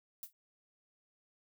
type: noise with exponential decay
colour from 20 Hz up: violet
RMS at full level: -40 dBFS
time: 0.23-0.33 s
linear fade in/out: 1 ms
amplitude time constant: 20 ms
effects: none